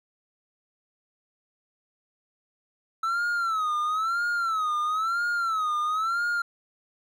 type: tone with vibrato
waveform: triangle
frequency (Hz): 1312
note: E6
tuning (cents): -9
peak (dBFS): -22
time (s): 3.03-6.42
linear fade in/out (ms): 5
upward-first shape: sine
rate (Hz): 1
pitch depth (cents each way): 140
effects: none